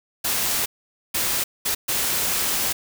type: noise bursts at uneven times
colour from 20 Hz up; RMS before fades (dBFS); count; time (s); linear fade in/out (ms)
white; -23; 4; 0.24-0.66 / 1.14-1.44 / 1.65-1.75 / 1.88-2.73; 10
effects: none